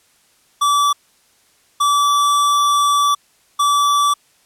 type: tone bursts at uneven times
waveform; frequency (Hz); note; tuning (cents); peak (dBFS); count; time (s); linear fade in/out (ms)
square; 1157; D6; -26; -13; 3; 0.61-0.93 / 1.8-3.15 / 3.59-4.14; 10
effects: white hiss -56 dBFS RMS until 4.45 s + low-pass 11000 Hz 12 dB/octave